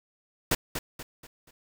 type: noise with echo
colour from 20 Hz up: pink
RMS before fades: -24 dBFS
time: 0.51-0.55 s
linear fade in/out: 5 ms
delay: 240 ms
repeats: 4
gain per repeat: -8 dB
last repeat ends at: 1.51 s
effects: none